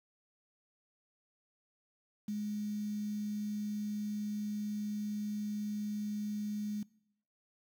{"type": "tone with quantisation", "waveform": "sine", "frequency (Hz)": 208.9, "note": "G#3", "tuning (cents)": 10, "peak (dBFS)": -34, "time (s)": [2.28, 6.83], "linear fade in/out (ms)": 5, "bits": 9, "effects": ["noise-tail reverb RT60 0.8 s tail -23 dB re dry"]}